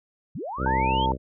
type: linear sweep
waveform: sine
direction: up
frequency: 99.6 to 3322 Hz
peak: -30 dBFS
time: 0.35-1.06 s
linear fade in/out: 5 ms
type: harmonic tone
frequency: 65.41 Hz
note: C2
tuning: in tune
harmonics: 1 / 2 / 3 / 4 / 5 / 6 / 7 / 8 / 9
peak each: -28 / -31 / -33 / -34 / -35 / -36 / -36 / -37 / -38 dBFS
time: 0.57-1.18 s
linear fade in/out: 50 ms
type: tone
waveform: sine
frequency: 898 Hz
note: A5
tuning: 35 cents sharp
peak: -22 dBFS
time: 0.66-1.12 s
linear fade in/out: 2 ms
effects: none